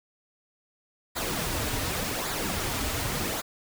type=noise with flanger; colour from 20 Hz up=pink; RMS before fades=-30 dBFS; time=1.15-3.42 s; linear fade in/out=20 ms; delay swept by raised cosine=0.34 to 5.84 ms; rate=0.88 Hz; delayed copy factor=-0.55; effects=none